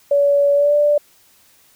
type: tone with pitch glide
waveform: sine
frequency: 569 to 587.7 Hz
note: C#5 to D5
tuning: +45 to +1 cents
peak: -11 dBFS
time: 0.11-0.98 s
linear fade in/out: 5 ms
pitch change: +56 cents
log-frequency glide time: 0.54-0.75 s
effects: white hiss -53 dBFS RMS until 1.75 s